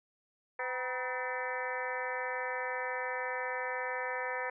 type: harmonic tone with a mistuned harmonic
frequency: 254.2 Hz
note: C4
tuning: 50 cents flat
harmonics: 2 / 3 / 4 / 5 / 6 / 7 / 8 / 9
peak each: -39 / -43 / -40 / -45 / -45 / -39 / -43 / -47 dBFS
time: 0.59-4.5 s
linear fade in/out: 5 ms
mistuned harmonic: 4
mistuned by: -88 cents
effects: none